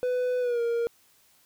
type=tone with pitch glide; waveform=triangle; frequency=499 to 468.3 Hz; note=B4 to A#4; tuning=+18 to +8 cents; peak=-22 dBFS; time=0.03-0.87 s; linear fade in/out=0 ms; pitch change=-110 cents; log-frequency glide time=0.4-0.61 s; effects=white hiss -62 dBFS RMS until 1.45 s